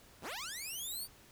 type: linear sweep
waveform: 10% pulse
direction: up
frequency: 37.56 to 4699 Hz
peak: -32 dBFS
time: 0.21-1.08 s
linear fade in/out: 50 ms
effects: pink hiss -60 dBFS RMS until 1.31 s